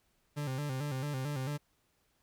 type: tone with vibrato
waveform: 40% pulse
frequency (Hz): 138.59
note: C#3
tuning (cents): 0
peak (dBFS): -33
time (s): 0.36-1.58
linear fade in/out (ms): 20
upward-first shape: square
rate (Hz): 4.5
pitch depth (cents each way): 100
effects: pink hiss -74 dBFS RMS until 2.22 s